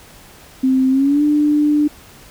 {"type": "tone with pitch glide", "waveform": "sine", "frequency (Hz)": [261.6, 297], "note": ["C4", "D4"], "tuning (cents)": [0, 20], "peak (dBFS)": -11, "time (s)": [0.63, 1.88], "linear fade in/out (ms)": 10, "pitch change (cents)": 220, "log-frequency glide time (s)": [0.9, 1.23], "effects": ["pink hiss -43 dBFS RMS until 2.3 s"]}